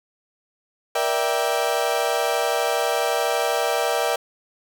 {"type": "chord", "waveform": "35% pulse", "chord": "E half-diminished seventh", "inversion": "second", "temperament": "equal with one note detuned", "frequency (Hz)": [474, 587.3, 659.3, 784], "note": ["Bb4", "D5", "E5", "G5"], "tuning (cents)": [29, 0, 0, 0], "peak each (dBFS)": -24, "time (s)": [0.95, 4.16], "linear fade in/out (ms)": 5, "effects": []}